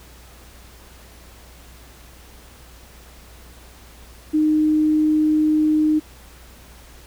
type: tone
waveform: sine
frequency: 307.5 Hz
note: D#4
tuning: 20 cents flat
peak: -14 dBFS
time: 4.33-6 s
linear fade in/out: 20 ms
effects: added 60 Hz sine -45 dBFS peak until 7.06 s + pink hiss -47 dBFS RMS until 7.06 s